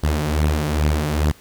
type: beating tone pair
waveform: sawtooth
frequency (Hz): 73.7 / 76.1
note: D2 / D#2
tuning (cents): +7 / -38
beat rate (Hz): 2.4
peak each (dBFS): -18 / -15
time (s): 0.03-1.32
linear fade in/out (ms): 10
effects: pink hiss -48 dBFS RMS until 1.4 s